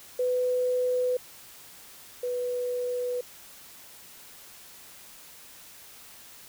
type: tone pair in turn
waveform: sine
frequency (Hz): 500 / 493.4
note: B4 / B4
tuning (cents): +21 / -2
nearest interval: unison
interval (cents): 23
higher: first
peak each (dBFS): -23 / -27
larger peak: first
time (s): 0.19-1.17 / 2.23-3.21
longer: neither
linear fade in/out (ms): 5
effects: white hiss -49 dBFS RMS until 6.48 s